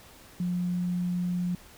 sine tone, 177.9 Hz, F3, 32 cents sharp, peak -26 dBFS, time 0.4-1.55 s, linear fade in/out 2 ms, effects pink hiss -52 dBFS RMS until 1.77 s

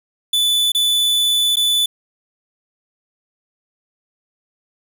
45% pulse tone with dropouts, 3484 Hz, A7, 18 cents flat, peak -14 dBFS, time 0.33-1.86 s, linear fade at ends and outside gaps 5 ms, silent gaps 0.72-0.748 / 1.558-1.568 s, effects 8-bit

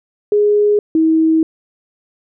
sine tone pair in turn, 415.3 / 320.4 Hz, G#4 / E4, 0 / -49 cents, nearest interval major third, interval 449 cents, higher first, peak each -9 dBFS, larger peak neither, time 0.32-0.79 / 0.95-1.43 s, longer second, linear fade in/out 2 ms, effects none

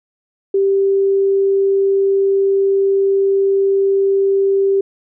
sine tone, 392 Hz, G4, in tune, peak -11 dBFS, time 0.54-4.81 s, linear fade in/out 5 ms, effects none

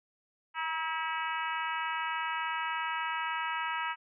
harmonic tone with a mistuned harmonic, 323.4 Hz, E4, 33 cents flat, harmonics 3 / 4 / 5 / 6 / 7 / 8 / 9, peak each -35 / -37 / -39 / -41 / -42 / -43 / -44 dBFS, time 0.54-3.96 s, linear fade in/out 50 ms, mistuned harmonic 3, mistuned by -30 cents, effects none

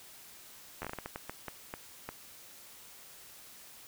slowing click train, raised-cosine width 0.5 ms, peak -23 dBFS, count 13, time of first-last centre 0.82-2.09 s, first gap 11 ms, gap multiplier 1.37, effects white hiss -53 dBFS RMS until 3.87 s

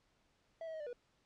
triangle tone with pitch steps, 656 / 643 / 631 / 592 / 485.9 Hz, E5 / E5 / D#5 / D5 / B4, -9 / -43 / +24 / +14 / -28 cents, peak -40 dBFS, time 0.61-0.93 s, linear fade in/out 2 ms, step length 64 ms, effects pink hiss -75 dBFS RMS until 1.25 s + low-pass 6000 Hz 12 dB/octave

